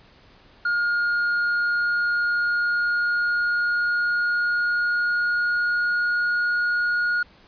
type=tone with pitch glide; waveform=triangle; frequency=1422 to 1438.5 Hz; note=F6 to F#6; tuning=+31 to -49 cents; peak=-18 dBFS; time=0.65-7.23 s; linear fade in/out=5 ms; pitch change=+20 cents; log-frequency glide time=0.91-6.52 s; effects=pink hiss -53 dBFS RMS until 7.47 s + resampled to 11025 Hz